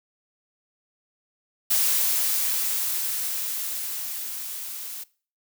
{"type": "noise with level ramp", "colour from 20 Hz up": "blue", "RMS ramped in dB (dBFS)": [-21, -36], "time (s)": [1.7, 5.04], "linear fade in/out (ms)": 10, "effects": ["noise-tail reverb RT60 0.4 s tail -21 dB re dry"]}